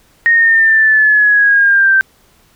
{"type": "linear sweep", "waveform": "sine", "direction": "down", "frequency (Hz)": [1864.7, 1554], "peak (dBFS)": -6, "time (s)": [0.26, 2.01], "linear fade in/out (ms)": 0, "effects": ["pink hiss -51 dBFS RMS until 2.55 s"]}